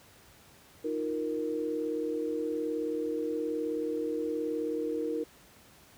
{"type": "chord", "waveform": "sine", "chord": "Eb suspended second", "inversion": "none", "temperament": "just", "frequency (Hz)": [311.1, 350, 466.7], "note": ["Eb4", "F4", "Bb4"], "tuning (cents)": [0, 4, 2], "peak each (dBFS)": [-34, -38, -32], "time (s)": [0.84, 5.24], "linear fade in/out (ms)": 10, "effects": ["pink hiss -57 dBFS RMS until 5.97 s", "high-pass 60 Hz 12 dB/octave"]}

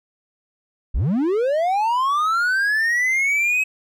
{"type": "linear sweep", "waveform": "triangle", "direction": "up", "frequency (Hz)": [30.27, 2564], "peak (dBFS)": -15, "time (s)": [0.94, 3.64], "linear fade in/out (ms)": 10, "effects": []}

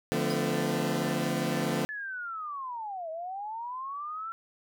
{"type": "chord", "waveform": "20% pulse", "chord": "B half-diminished seventh", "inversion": "first", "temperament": "equal with one note detuned", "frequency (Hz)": [146.83, 174.61, 220, 252.3], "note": ["D3", "F3", "A3", "B3"], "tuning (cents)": [0, 0, 0, 37], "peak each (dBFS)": -28, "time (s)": [0.12, 1.85], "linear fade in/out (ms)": 0}
{"type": "tone with exponential decay", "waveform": "40% pulse", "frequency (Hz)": 4978, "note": "D#8", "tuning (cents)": 0, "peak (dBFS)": -33, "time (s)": [0.3, 0.4], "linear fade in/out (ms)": 5, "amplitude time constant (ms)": 20}
{"type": "linear two-way sweep", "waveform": "sine", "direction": "down then up", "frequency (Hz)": [1740, 628, 1354], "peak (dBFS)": -34, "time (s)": [1.89, 4.32], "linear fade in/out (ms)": 0, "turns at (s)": 3.1}
{"effects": []}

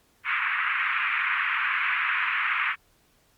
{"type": "band-pass noise", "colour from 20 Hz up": "white", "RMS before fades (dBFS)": -26, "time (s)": [0.24, 2.76], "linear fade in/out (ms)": 50, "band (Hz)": [1100, 2500], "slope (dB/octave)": 48, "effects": ["pink hiss -64 dBFS RMS until 3.37 s", "Opus 48 kbps"]}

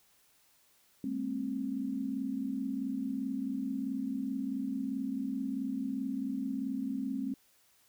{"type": "tone cluster", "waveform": "sine", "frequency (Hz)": [203.2, 227.9, 266.1], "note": ["G#3", "A#3", "C4"], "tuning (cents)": [-38, -39, 29], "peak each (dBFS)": [-39, -39, -34], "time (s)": [1.04, 7.34], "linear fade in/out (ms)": 2, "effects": ["white hiss -67 dBFS RMS until 7.88 s"]}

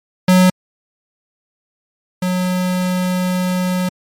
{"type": "tone pair in turn", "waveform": "square", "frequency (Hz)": [183.7, 182.43], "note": ["F#3", "F#3"], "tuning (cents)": [-12, -24], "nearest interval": "unison", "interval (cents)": 12, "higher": "first", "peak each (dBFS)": [-8, -16], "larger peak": "first", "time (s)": [[0.28, 0.5], [2.22, 3.89]], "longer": "second", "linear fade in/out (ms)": 5, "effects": ["MP3 64 kbps"]}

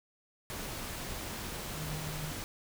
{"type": "tone in noise", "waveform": "sine", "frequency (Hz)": 153.3, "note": "D#3", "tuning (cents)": -25, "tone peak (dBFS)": -39, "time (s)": [1.75, 2.32], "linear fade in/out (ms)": 0, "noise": "pink", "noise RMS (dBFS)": -40, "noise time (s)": [0.5, 2.44], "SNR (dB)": -2, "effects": []}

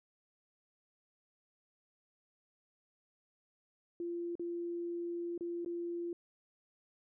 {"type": "tone with dropouts", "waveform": "sine", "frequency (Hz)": 344.1, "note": "F4", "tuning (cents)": -26, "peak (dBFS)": -36, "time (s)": [4, 6.13], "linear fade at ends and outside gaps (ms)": 2, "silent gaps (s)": [[4.354, 4.395], [5.378, 5.408], [5.648, 5.66]], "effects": []}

